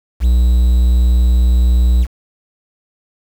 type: tone with quantisation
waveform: triangle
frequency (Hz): 60.7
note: B1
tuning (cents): -29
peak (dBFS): -6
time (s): 0.2-2.07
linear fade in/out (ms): 50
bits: 6
effects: none